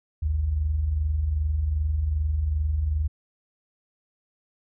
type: tone pair together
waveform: sine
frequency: 54.23 / 76.8 Hz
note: A1 / D#2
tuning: -24 / -22 cents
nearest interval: tritone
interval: 602 cents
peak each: -31 / -22 dBFS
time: 0.22-3.08 s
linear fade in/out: 10 ms
effects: none